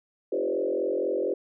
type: tone with frequency modulation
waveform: sine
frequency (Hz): 448.5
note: A4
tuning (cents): +33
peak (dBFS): -24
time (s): 0.32-1.34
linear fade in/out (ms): 5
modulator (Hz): 44.1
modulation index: 2.6
effects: none